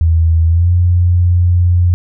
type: tone with pitch glide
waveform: sine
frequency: 81.9 to 88.29 Hz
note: E2 to F2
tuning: -11 to +19 cents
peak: -7 dBFS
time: 0.01-1.94 s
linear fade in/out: 0 ms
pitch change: +130 cents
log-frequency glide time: 0.47-0.7 s
effects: none